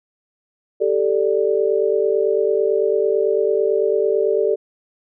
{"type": "chord", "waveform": "sine", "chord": "G suspended second", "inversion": "none", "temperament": "just", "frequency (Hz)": [392, 441, 588], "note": ["G4", "A4", "D5"], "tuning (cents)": [0, 4, 2], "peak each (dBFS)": [-19, -18, -22], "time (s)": [0.8, 4.56], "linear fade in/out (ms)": 20, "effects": []}